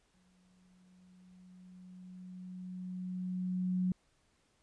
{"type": "tone with exponential growth", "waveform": "sine", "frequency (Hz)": 183, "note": "F#3", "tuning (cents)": -19, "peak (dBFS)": -28, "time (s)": [0.14, 3.92], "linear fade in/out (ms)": 2, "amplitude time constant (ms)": 820, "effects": ["pink hiss -73 dBFS RMS until 4.62 s", "resampled to 22050 Hz"]}